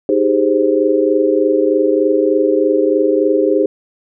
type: chord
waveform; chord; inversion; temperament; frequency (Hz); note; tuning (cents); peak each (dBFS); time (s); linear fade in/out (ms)
sine; Ab major seventh; second; equal; 311.1 / 392 / 415.3 / 523.3; Eb4 / G4 / Ab4 / C5; 0 / 0 / 0 / 0; -16; 0.09-3.66; 2
effects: none